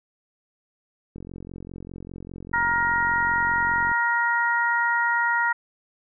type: click train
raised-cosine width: 3 ms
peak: -25 dBFS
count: 125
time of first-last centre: 1.16-3.916 s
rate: 45 Hz
type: harmonic tone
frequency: 471 Hz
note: A#4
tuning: 18 cents sharp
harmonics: 2 / 3 / 4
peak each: -24 / -24 / -24 dBFS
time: 2.53-5.53 s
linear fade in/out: 10 ms
effects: none